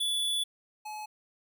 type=tone pair in turn; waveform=square; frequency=3444 / 851.8 Hz; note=A7 / G#5; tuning=-38 / +44 cents; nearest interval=2 octaves; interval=2418 cents; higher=first; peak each=-28 / -38 dBFS; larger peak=first; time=0-0.44 / 0.85-1.06 s; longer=first; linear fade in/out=10 ms; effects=none